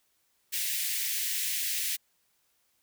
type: high-pass noise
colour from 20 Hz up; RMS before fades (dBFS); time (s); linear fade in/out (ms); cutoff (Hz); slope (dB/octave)
white; -31; 0.52-1.97; 20; 1800; 48
effects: white hiss -72 dBFS RMS until 2.82 s